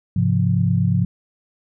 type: chord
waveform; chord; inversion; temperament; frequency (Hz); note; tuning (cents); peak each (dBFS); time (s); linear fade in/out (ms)
sine; F minor; first; equal with one note detuned; 103.83 / 132.79 / 174.61; Ab2 / C3 / F3; 0 / +26 / 0; -19 / -20 / -19; 0.16-1.05; 5
effects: none